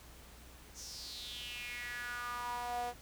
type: tone with high-pass filter sweep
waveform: sawtooth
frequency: 242.7 Hz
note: B3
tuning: 30 cents flat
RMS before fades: -42 dBFS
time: 0.74-2.94 s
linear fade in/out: 50 ms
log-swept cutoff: 6300 to 610 Hz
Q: 5.5
effects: added 60 Hz sine -57 dBFS peak until 3.01 s + pink hiss -57 dBFS RMS until 3.01 s